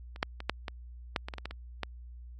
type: clicks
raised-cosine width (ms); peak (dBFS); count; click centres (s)
0.3; -29 / -12 / -24 / -11 / -19 / -12 / -21 / -23 / -23 / -21 / -26 / -16; 12; 0.161 / 0.229 / 0.404 / 0.496 / 0.682 / 1.162 / 1.285 / 1.338 / 1.383 / 1.456 / 1.51 / 1.833
effects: added 60 Hz sine -44 dBFS peak until 2.39 s + AAC 32 kbps